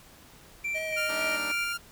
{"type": "tone with tremolo", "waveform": "triangle", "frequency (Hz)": 2349, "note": "D7", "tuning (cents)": 0, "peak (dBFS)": -27, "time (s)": [0.64, 1.73], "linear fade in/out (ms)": 10, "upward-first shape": "square", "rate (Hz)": 3.5, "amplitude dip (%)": 45}
{"type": "tone with vibrato", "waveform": "square", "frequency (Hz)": 627, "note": "D#5", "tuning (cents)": 13, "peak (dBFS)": -34, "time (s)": [0.74, 1.38], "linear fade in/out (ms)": 20, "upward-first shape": "triangle", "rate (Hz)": 2.6, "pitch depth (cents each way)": 29}
{"type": "tone", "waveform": "sawtooth", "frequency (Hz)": 1396.9, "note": "F6", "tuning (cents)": 0, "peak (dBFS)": -27, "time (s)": [0.96, 1.78], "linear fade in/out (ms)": 20}
{"type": "chord", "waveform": "10% pulse", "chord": "Eb major seventh", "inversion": "first", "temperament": "just", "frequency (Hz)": [194.45, 233.3, 291.7, 311.1], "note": ["G3", "Bb3", "D4", "Eb4"], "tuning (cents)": [-14, 2, -12, 0], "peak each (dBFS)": [-38, -38, -32, -33], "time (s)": [1.09, 1.52], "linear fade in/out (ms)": 5}
{"effects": ["pink hiss -53 dBFS RMS until 1.91 s"]}